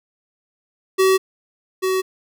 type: tone pair in turn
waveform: square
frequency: 380 / 376.3 Hz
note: F#4 / F#4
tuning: +46 / +29 cents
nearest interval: unison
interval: 17 cents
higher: first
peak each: -13 / -18 dBFS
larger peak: first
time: 0.98-1.18 / 1.82-2.02 s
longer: neither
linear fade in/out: 20 ms
effects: none